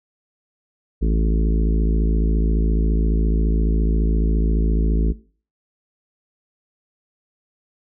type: harmonic tone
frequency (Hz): 54.5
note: A1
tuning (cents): -16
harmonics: 1 / 3 / 4 / 5 / 6 / 7 / 8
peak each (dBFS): -16 / -26 / -28 / -30 / -32 / -33 / -34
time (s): 1.01-5.13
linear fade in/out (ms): 20
effects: noise-tail reverb RT60 0.4 s tail -18 dB re dry